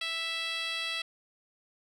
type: tone with band-pass filter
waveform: 10% pulse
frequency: 659.3 Hz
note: E5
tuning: in tune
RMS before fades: -34 dBFS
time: 0.01-1.02 s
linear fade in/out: 5 ms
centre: 3400 Hz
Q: 1.4
effects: none